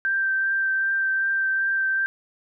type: tone with vibrato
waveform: sine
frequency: 1568 Hz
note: G6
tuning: in tune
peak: -20 dBFS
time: 0.05-2.06 s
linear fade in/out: 0 ms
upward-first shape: triangle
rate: 2.6 Hz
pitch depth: 15 cents each way
effects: none